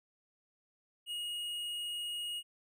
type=tone with tanh clipping; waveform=sine; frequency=2877 Hz; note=F#7; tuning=49 cents flat; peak=-38 dBFS; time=1.06-2.43 s; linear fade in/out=50 ms; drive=11 dB; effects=none